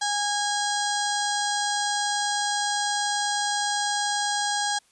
harmonic tone, 821 Hz, G#5, 20 cents flat, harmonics 1 / 2 / 4 / 5 / 6 / 7 / 8 / 9 / 10, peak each -27 / -30 / -33 / -34 / -35 / -35 / -36 / -37 / -37 dBFS, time 0.01-4.79 s, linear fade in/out 10 ms, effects white hiss -62 dBFS RMS until 4.91 s + resampled to 24000 Hz

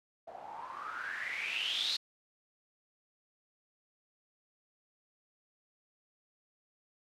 blue noise with low-pass filter sweep, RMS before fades -38 dBFS, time 0.27-1.97 s, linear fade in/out 10 ms, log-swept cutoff 660 to 4200 Hz, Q 9.1, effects none

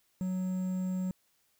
triangle tone with quantisation, 185 Hz, F#3, in tune, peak -28 dBFS, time 0.21-1.11 s, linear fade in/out 0 ms, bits 9, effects white hiss -72 dBFS RMS until 1.59 s

